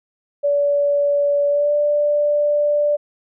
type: tone with pitch glide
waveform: sine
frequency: 574 to 588.1 Hz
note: D5 to D5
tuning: -40 to +2 cents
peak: -14 dBFS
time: 0.43-2.97 s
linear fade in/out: 20 ms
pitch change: +42 cents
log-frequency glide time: 1.48-1.73 s
effects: none